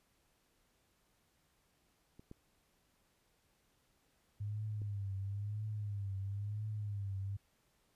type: clicks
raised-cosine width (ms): 3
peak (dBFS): -42 / -37 / -39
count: 3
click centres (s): 2.195 / 2.314 / 4.818
type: tone with vibrato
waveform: sine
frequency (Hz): 102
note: G#2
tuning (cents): -31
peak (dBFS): -37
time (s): 4.4-7.37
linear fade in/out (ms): 10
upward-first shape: triangle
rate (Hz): 0.99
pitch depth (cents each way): 99
effects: pink hiss -75 dBFS RMS until 7.95 s + resampled to 32000 Hz